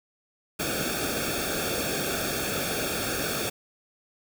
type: noise with comb filter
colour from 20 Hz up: pink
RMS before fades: -29 dBFS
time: 0.59-3.5 s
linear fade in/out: 10 ms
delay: 1 ms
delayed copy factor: -0.9
effects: none